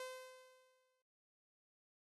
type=tone with exponential decay; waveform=sawtooth; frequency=514 Hz; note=C5; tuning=31 cents flat; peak=-40 dBFS; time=0-1.02 s; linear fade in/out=2 ms; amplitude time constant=220 ms; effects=AAC 32 kbps